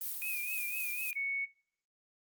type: noise with tremolo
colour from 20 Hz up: violet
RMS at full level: -37 dBFS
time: 0.01-1.11 s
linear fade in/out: 2 ms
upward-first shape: triangle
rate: 3.9 Hz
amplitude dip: 35%
type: tone with vibrato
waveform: sine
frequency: 2474 Hz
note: D#7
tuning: 10 cents flat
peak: -36 dBFS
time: 0.22-1.13 s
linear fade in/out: 0 ms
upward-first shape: triangle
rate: 4 Hz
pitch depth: 81 cents each way
type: tone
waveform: sine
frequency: 2217 Hz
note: C#7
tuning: in tune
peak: -32 dBFS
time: 1.15-1.46 s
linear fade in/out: 20 ms
effects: noise-tail reverb RT60 0.5 s tail -21 dB re dry + Opus 32 kbps